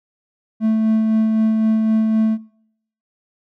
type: tone with tremolo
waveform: triangle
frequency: 220 Hz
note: A3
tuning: in tune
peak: -11 dBFS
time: 0.6-2.38 s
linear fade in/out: 50 ms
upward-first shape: sine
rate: 3.9 Hz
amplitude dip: 30%
effects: noise-tail reverb RT60 0.7 s tail -23 dB re dry